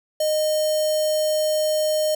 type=tone with notch filter; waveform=square; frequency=616 Hz; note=D#5; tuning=17 cents flat; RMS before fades=-21 dBFS; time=0.2-2.15 s; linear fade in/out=5 ms; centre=1700 Hz; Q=0.51; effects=none